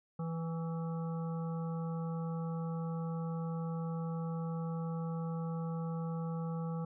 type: harmonic tone with a mistuned harmonic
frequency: 164.81 Hz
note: E3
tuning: in tune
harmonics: 1 / 3 / 5 / 7 / 8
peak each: -35 / -45 / -49 / -52 / -53 dBFS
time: 0.19-6.85 s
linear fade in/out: 5 ms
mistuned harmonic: 7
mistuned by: -24 cents
effects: none